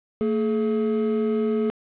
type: tone pair together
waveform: triangle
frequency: 225 / 425.6 Hz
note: A3 / G#4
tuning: +39 / +42 cents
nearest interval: major seventh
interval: 1103 cents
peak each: -21 / -21 dBFS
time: 0.21-1.7 s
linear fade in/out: 0 ms
effects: resampled to 8000 Hz + 8-bit

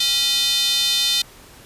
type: tone with high-pass filter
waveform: square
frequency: 277.2 Hz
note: C#4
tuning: in tune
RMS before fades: -19 dBFS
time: 0-1.22 s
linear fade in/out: 5 ms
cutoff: 3700 Hz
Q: 4.6
effects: pink hiss -45 dBFS RMS until 1.65 s + resampled to 32000 Hz

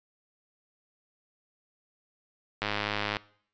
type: click train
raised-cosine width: 0.3 ms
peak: -13 dBFS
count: 58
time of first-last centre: 2.62-3.168 s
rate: 104 Hz
effects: noise-tail reverb RT60 0.6 s tail -22 dB re dry + resampled to 16000 Hz

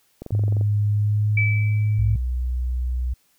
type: click train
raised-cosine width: 2 ms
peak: -20 dBFS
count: 10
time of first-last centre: 0.22-0.611 s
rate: 23 Hz
type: tone with pitch glide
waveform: sine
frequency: 103.83 to 106.01 Hz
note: G#2 to G#2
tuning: 0 to +36 cents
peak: -17 dBFS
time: 0.32-2.16 s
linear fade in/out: 5 ms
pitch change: +36 cents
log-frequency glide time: 0.9-1.43 s
type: tone with exponential decay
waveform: sine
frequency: 2308 Hz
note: D7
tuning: 31 cents flat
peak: -18 dBFS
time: 1.37-2.16 s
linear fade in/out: 5 ms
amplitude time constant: 170 ms
type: tone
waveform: sine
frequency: 62.1 Hz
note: B1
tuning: 10 cents sharp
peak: -21 dBFS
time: 1.98-3.14 s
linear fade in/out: 10 ms
effects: white hiss -63 dBFS RMS until 3.38 s

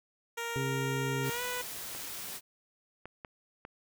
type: tone with pitch glide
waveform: 10% pulse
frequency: 466.2 to 493.9 Hz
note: A#4 to B4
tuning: 0 to 0 cents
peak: -26 dBFS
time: 0.37-1.62 s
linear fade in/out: 10 ms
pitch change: +100 cents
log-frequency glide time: 1.31-1.42 s
type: harmonic tone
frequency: 134.9 Hz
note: C#3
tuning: 47 cents flat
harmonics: 1 / 2 / 3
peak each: -33 / -39 / -37 dBFS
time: 0.56-1.3 s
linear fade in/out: 0 ms
type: noise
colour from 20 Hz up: white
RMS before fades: -41 dBFS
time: 1.22-2.41 s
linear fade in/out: 50 ms
type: clicks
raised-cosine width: 0.5 ms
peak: -28 dBFS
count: 4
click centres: 1.949 / 3.056 / 3.248 / 3.651 s
effects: none

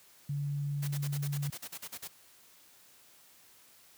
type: tone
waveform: sine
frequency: 143.1 Hz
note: D3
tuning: 45 cents flat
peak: -31 dBFS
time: 0.29-1.5 s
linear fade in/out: 5 ms
type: noise bursts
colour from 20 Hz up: white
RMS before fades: -42 dBFS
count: 13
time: 0.82-2.079 s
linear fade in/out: 10 ms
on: 59 ms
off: 41 ms
effects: white hiss -60 dBFS RMS until 3.97 s + high-pass 60 Hz 12 dB/octave

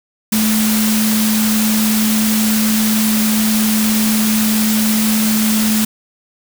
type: tone in noise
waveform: sine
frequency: 216.8 Hz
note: A3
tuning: 25 cents flat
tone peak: -13 dBFS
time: 0.32-5.85 s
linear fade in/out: 5 ms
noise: white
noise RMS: -19 dBFS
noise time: 0.32-5.85 s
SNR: +3 dB
effects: none

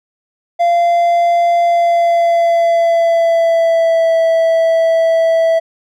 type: tone with pitch glide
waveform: triangle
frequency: 689 to 656.7 Hz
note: F5 to E5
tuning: -24 to -7 cents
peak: -7 dBFS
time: 0.59-5.6 s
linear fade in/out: 20 ms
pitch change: -83 cents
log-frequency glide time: 1.63-4.17 s
effects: none

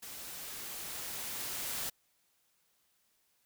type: noise with level ramp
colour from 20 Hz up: white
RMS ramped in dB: -46 to -37 dBFS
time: 0.02-1.9 s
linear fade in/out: 10 ms
effects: white hiss -74 dBFS RMS until 3.45 s

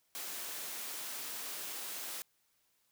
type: high-pass noise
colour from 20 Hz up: white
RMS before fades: -42 dBFS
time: 0.15-2.22 s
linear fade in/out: 0 ms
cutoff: 260 Hz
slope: 12 dB/octave
effects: white hiss -75 dBFS RMS until 2.91 s

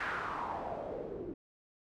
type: noise with low-pass filter sweep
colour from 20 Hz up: white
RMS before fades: -39 dBFS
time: 0-1.34 s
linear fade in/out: 5 ms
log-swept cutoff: 1700 to 330 Hz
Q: 3.5
effects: none

